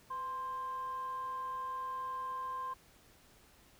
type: tone with frequency modulation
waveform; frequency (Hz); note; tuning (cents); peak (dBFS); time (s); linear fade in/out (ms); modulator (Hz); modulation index
sine; 1046.5; C6; 0; -36; 0.1-2.74; 10; 547; 0.24
effects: tanh soft clip ceiling -32 dBFS + pink hiss -63 dBFS RMS until 3.79 s